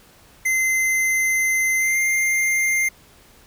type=tone with pitch glide; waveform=square; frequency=2068 to 2104 Hz; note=C7 to C7; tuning=-21 to +9 cents; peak=-18 dBFS; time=0.45-2.89 s; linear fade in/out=10 ms; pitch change=+30 cents; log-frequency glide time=1.78-2 s; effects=pink hiss -51 dBFS RMS until 3.46 s